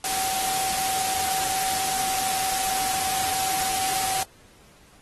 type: tone in noise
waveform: sine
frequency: 762 Hz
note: G5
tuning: 49 cents flat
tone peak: -28 dBFS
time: 0.04-4.23 s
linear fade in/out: 2 ms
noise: white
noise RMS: -27 dBFS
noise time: 0.04-4.23 s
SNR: -4 dB
effects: pink hiss -55 dBFS RMS until 5.01 s + AAC 32 kbps